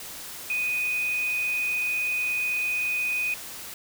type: tone in noise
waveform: sine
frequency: 2489 Hz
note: D#7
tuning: in tune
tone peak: -24 dBFS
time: 0.5-3.34 s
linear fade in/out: 2 ms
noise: white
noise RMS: -39 dBFS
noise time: 0-3.74 s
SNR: +12 dB
effects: none